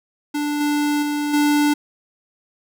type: tone with level steps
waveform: square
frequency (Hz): 293.9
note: D4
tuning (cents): +1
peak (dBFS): -21 / -18 / -21 / -15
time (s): 0.34-1.74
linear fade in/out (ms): 10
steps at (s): 0.6 / 1.02 / 1.33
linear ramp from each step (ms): 10
effects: none